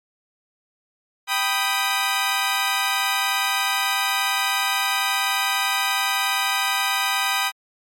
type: chord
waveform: 15% pulse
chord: G augmented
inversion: none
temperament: equal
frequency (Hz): 784 / 987.8 / 1244.5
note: G5 / B5 / D#6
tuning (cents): 0 / 0 / 0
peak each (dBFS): -18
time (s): 1.27-7.52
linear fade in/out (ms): 50
effects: MP3 64 kbps